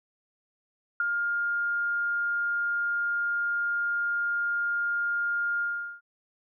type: tone with ADSR envelope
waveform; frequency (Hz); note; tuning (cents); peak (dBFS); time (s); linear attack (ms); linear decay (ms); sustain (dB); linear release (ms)
sine; 1410; F6; +16; -21; 1-6.01; 3; 15; -4; 400
effects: none